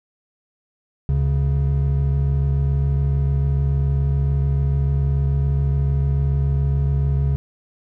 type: tone pair together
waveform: triangle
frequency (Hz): 71.66 / 138.59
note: D2 / C#3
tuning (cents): -42 / 0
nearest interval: major seventh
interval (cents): 1142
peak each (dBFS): -17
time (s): 1.09-7.36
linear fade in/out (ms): 0
effects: none